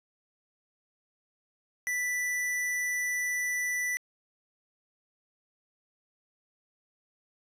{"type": "tone", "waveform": "square", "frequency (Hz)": 1977, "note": "B6", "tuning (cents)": 1, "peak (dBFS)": -29, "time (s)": [1.87, 3.97], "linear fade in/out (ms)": 0, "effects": ["resampled to 32000 Hz", "10-bit"]}